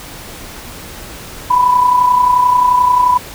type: tone with amplitude modulation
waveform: sine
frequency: 992 Hz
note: B5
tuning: 7 cents sharp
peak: -5 dBFS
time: 1.5-3.18 s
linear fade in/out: 10 ms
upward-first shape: sine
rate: 31.4 Hz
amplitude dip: 55%
effects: pink hiss -31 dBFS RMS until 3.34 s